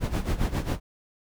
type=noise with tremolo; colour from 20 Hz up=brown; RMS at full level=-23 dBFS; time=0-0.8 s; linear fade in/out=50 ms; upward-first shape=sine; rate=7.4 Hz; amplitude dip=80%; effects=none